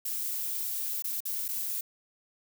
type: noise with dropouts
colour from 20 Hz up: violet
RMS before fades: -33 dBFS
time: 0.05-1.81 s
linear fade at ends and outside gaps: 5 ms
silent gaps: 1.023-1.042 / 1.205-1.253 / 1.482-1.487 s
effects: none